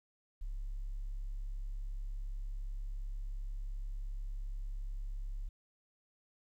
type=tone; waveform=sine; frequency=34.32 Hz; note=C#1; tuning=16 cents flat; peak=-35 dBFS; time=0.41-5.49 s; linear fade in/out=10 ms; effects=tanh soft clip ceiling -35 dBFS + 12-bit